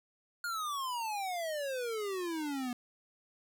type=exponential sweep; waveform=square; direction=down; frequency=1442 to 240.6 Hz; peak=-35 dBFS; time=0.44-2.73 s; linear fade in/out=2 ms; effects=none

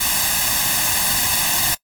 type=noise with comb filter; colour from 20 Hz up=white; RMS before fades=-18 dBFS; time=0-1.75 s; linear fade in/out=10 ms; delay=1.1 ms; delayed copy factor=+0.8; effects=noise-tail reverb RT60 0.1 s tail -23 dB re dry + AAC 64 kbps

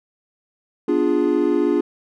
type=chord; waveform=triangle; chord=B diminished seventh; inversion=none; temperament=equal; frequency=246.9 / 293.7 / 349.2 / 415.3 Hz; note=B3 / D4 / F4 / Ab4; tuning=0 / 0 / 0 / 0 cents; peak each=-23 / -18 / -18 / -20 dBFS; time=0.88-1.81 s; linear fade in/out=5 ms; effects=none

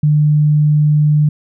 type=tone; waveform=sine; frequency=150 Hz; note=D3; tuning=37 cents sharp; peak=-8 dBFS; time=0.03-1.29 s; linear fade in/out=5 ms; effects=none

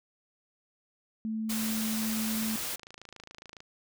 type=tone; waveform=sine; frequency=220 Hz; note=A3; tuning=in tune; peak=-30 dBFS; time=1.25-2.56 s; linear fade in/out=0 ms
type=noise; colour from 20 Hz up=white; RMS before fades=-35 dBFS; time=1.49-2.76 s; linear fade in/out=10 ms
type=click train; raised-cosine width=0.2 ms; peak=-29 dBFS; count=46; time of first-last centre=1.95-3.604 s; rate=27.2 Hz
effects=none

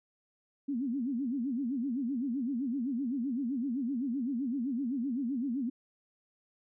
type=tone with vibrato; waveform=sine; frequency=255.8 Hz; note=C4; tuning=39 cents flat; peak=-30 dBFS; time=0.68-5.7 s; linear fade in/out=10 ms; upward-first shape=sine; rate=7.8 Hz; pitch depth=210 cents each way; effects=none

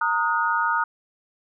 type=tone cluster; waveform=sine; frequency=922 / 1248 / 1446 Hz; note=A#5 / D#6 / F#6; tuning=-19 / +5 / -40 cents; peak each=-24 dBFS; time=0.01-0.84 s; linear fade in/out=5 ms; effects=none

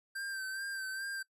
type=tone with vibrato; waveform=square; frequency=1568 Hz; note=G6; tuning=in tune; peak=-38 dBFS; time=0.15-1.23 s; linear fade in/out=10 ms; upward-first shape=sine; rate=2.4 Hz; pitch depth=38 cents each way; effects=noise-tail reverb RT60 0.1 s tail -21 dB re dry + resampled to 32000 Hz

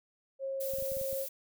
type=tone; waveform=sine; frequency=540 Hz; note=C#5; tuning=45 cents flat; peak=-33 dBFS; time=0.39-1.27 s; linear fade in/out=50 ms
type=noise; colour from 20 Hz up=violet; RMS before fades=-40 dBFS; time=0.6-1.29 s; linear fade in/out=10 ms
type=clicks; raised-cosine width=5 ms; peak=-36 dBFS; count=7; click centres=0.737 / 0.785 / 0.824 / 0.919 / 0.969 / 1.014 / 1.129 s
effects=none

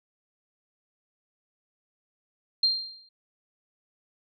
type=tone with exponential decay; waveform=sine; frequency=4186 Hz; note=C8; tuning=in tune; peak=-17 dBFS; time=2.63-3.09 s; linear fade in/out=5 ms; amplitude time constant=99 ms; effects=none

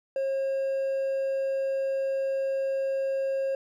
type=tone with hard clipping; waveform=triangle; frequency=540 Hz; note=C#5; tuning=45 cents flat; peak=-26 dBFS; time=0.16-3.55 s; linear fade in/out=2 ms; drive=5 dB; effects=none

